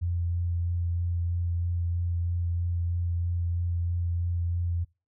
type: tone with vibrato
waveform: sine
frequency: 86.4 Hz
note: F2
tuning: 18 cents flat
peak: -25 dBFS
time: 0.01-4.85 s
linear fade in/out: 20 ms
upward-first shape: sine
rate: 3.1 Hz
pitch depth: 13 cents each way
effects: noise-tail reverb RT60 0.3 s tail -25 dB re dry